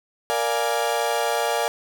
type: chord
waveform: 35% pulse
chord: Bb dominant seventh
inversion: none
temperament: equal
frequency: 466.2 / 587.3 / 698.5 / 830.6 Hz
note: Bb4 / D5 / F5 / Ab5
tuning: 0 / 0 / 0 / 0 cents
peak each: -25 dBFS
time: 0.3-1.68 s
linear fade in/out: 0 ms
effects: none